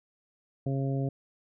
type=harmonic tone; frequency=136 Hz; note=C#3; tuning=33 cents flat; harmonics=1 / 2 / 3 / 4 / 5; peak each=-28 / -34 / -38 / -40 / -42 dBFS; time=0.66-1.09 s; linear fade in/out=5 ms; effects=none